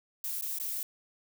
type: noise with dropouts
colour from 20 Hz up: violet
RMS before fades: -35 dBFS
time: 0.24-0.83 s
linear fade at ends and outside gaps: 1 ms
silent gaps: 0.411-0.423 / 0.586-0.599 s
effects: none